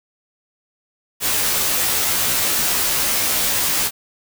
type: noise with comb filter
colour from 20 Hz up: white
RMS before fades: -19 dBFS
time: 1.2-3.91 s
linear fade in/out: 50 ms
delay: 15 ms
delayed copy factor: -0.9
effects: none